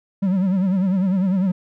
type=tone with vibrato; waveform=triangle; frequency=188.9 Hz; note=F#3; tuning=36 cents sharp; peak=-14 dBFS; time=0.22-1.52 s; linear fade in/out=10 ms; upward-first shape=triangle; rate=10 Hz; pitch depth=120 cents each way; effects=none